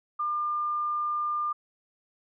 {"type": "tone", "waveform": "sine", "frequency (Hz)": 1200, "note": "D6", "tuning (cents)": 37, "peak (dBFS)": -26, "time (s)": [0.19, 1.53], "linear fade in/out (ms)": 10, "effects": []}